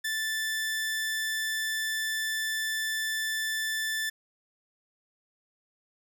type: tone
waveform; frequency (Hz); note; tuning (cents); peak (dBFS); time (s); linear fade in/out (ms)
sawtooth; 1760; A6; 0; -25; 0.04-4.1; 10
effects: none